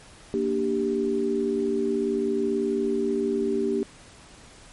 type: chord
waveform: sine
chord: G minor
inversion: first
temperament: equal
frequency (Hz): 233.1 / 293.7 / 392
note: Bb3 / D4 / G4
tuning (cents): 0 / 0 / 0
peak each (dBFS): -28 / -29 / -24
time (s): 0.34-3.83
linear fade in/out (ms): 0
effects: pink hiss -49 dBFS RMS until 4.72 s + MP3 48 kbps